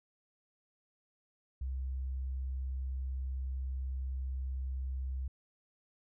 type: tone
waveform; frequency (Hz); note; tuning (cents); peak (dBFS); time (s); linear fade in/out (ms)
sine; 65.41; C2; 0; -34; 1.61-5.28; 5
effects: none